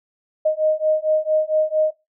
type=beating tone pair; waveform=sine; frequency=619 / 623.4 Hz; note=D#5 / D#5; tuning=-9 / +3 cents; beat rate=4.4 Hz; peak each=-19 dBFS; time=0.45-1.91 s; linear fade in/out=10 ms; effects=noise-tail reverb RT60 0.2 s tail -18 dB re dry